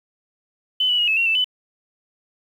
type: tone with pitch steps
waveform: sine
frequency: 3025 / 2950 / 2884 / 2600 / 2738 / 2648 / 3007 Hz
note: F#7 / F#7 / F#7 / E7 / F7 / E7 / F#7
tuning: +38 / -6 / -45 / -24 / -35 / +7 / +27 cents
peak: -16 dBFS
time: 0.8-1.444 s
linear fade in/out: 5 ms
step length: 92 ms
effects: 8-bit